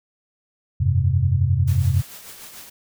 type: chord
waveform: sine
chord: F suspended second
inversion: none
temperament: equal with one note detuned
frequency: 87.31 / 98.4 / 130.81 Hz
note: F2 / G2 / C3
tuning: 0 / +7 / 0 cents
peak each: -20 dBFS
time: 0.8-2.02 s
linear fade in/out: 10 ms
type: noise with tremolo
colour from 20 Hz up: white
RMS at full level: -38 dBFS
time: 1.67-2.7 s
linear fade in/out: 10 ms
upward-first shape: triangle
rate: 6.8 Hz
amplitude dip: 50%
effects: none